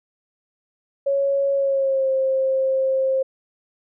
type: tone with pitch glide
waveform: sine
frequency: 554.4 to 530.3 Hz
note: C#5 to C5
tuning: 0 to +23 cents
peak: -17 dBFS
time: 1.06-3.23 s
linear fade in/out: 10 ms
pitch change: -77 cents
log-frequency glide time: 1.54-2.1 s
effects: none